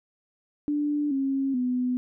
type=tone with pitch steps; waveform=sine; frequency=294 / 271.2 / 250.1 Hz; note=D4 / C#4 / B3; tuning=+2 / -38 / +22 cents; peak=-23 dBFS; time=0.68-1.97 s; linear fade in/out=0 ms; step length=430 ms; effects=none